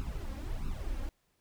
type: noise with flanger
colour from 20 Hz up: brown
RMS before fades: -36 dBFS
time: 0-1.09 s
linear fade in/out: 0 ms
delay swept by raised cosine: 0.75 to 3.75 ms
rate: 1.5 Hz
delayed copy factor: +0.9
effects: pink hiss -75 dBFS RMS until 1.4 s

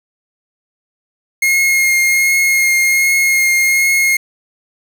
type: tone with vibrato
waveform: 45% pulse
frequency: 2145 Hz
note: C7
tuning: 42 cents sharp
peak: -10 dBFS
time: 1.42-4.17 s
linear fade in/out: 5 ms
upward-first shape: triangle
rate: 1.3 Hz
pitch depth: 15 cents each way
effects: none

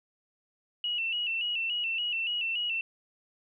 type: tone with vibrato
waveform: sine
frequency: 2794 Hz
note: F7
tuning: in tune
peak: -28 dBFS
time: 0.84-2.81 s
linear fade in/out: 2 ms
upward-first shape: square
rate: 3.5 Hz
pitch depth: 67 cents each way
effects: none

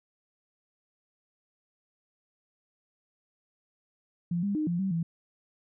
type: tone with pitch steps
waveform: sine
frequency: 172.7 / 201.4 / 306.9 / 173.1 / 192.5 / 166.5 Hz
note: F3 / G3 / D#4 / F3 / G3 / E3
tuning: -19 / +47 / -24 / -15 / -31 / +18 cents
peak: -26 dBFS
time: 4.31-5.03 s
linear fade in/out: 5 ms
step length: 120 ms
effects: none

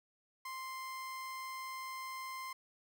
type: tone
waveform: 30% pulse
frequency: 1046.5 Hz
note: C6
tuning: in tune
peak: -39 dBFS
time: 0.45-2.53 s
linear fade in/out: 5 ms
effects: none

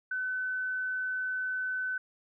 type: tone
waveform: sine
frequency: 1512 Hz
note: F#6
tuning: 37 cents sharp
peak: -30 dBFS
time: 0.11-1.98 s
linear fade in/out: 5 ms
effects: none

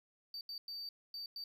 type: tone bursts at uneven times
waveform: sine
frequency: 4615 Hz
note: D8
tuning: 31 cents flat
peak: -39 dBFS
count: 5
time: 0.34-0.41 / 0.49-0.58 / 0.68-0.89 / 1.14-1.26 / 1.36-1.44 s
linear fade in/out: 2 ms
effects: tanh soft clip ceiling -41 dBFS + 12-bit

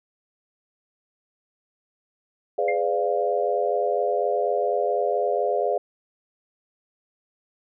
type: chord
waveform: sine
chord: G# diminished seventh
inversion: none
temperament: equal with one note detuned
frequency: 415.3 / 503.1 / 587.3 / 698.5 Hz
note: G#4 / B4 / D5 / F5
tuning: 0 / +32 / 0 / 0 cents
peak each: -26 dBFS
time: 2.58-5.78 s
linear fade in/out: 5 ms
type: tone with exponential decay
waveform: sine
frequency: 2109 Hz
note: C7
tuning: 13 cents sharp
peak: -23 dBFS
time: 2.68-2.82 s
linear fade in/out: 5 ms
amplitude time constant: 29 ms
effects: none

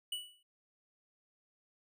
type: tone with exponential decay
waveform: square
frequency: 2950 Hz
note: F#7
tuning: 6 cents flat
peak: -34 dBFS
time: 0.12-0.43 s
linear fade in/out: 5 ms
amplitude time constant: 66 ms
effects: none

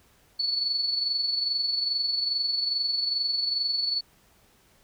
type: tone with amplitude modulation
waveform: sine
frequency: 4435 Hz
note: C#8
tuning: in tune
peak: -22 dBFS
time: 0.39-4.01 s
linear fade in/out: 10 ms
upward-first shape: sine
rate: 22.4 Hz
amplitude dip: 50%
effects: pink hiss -61 dBFS RMS until 4.83 s

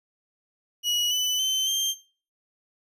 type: tone with pitch steps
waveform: 30% pulse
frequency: 2914 / 2996 / 3080 / 3167 Hz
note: F#7 / F#7 / G7 / G7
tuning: -27 / +21 / -31 / +17 cents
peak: -20 dBFS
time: 0.83-1.95 s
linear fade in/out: 50 ms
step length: 280 ms
effects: noise-tail reverb RT60 0.4 s tail -19 dB re dry + resampled to 32000 Hz

